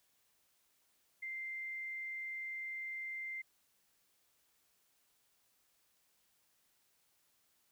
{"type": "tone", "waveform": "sine", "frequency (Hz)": 2090, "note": "C7", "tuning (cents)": -2, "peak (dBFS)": -40, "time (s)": [1.22, 3.42], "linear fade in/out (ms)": 10, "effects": ["white hiss -75 dBFS RMS until 7.71 s"]}